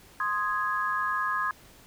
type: chord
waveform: sine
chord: Ab major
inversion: first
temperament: equal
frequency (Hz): 1046.5 / 1244.5 / 1661.2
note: C6 / Eb6 / Ab6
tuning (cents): 0 / 0 / 0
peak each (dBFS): -30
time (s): 0.2-1.51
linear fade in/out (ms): 2
effects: pink hiss -54 dBFS RMS until 1.86 s